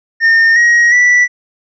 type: tone with pitch steps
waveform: triangle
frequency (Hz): 1821 / 1890.7 / 1963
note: A#6 / A#6 / B6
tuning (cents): -41 / +24 / -11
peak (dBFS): -4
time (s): 0.2-1.28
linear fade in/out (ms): 50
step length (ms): 360
effects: resampled to 16000 Hz